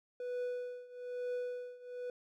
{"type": "tone with tremolo", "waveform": "triangle", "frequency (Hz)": 493.6, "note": "B4", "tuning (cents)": -1, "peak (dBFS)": -32, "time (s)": [0.2, 2.1], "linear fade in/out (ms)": 2, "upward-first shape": "triangle", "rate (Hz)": 1.1, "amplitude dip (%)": 90, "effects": []}